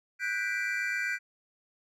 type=chord; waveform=triangle; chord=G major seventh; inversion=third; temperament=equal with one note detuned; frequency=1480 / 1588 / 1975.5 / 2349 Hz; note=F#6 / G6 / B6 / D7; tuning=0 / +22 / 0 / 0 cents; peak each=-33 dBFS; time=0.19-1.19 s; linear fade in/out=50 ms; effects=none